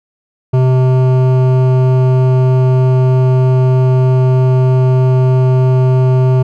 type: tone with hard clipping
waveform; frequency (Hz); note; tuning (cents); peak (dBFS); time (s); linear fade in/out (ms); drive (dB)
triangle; 128.8; C3; -27; -9; 0.53-6.43; 10; 17
effects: none